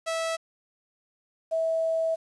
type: tone pair in turn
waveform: sawtooth / sine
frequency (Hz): 654 / 650.6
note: E5 / E5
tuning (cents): -14 / -23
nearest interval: unison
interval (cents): 9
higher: first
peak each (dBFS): -23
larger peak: neither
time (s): 0.06-0.37 / 1.51-2.16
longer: second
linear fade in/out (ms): 20
effects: resampled to 22050 Hz + 9-bit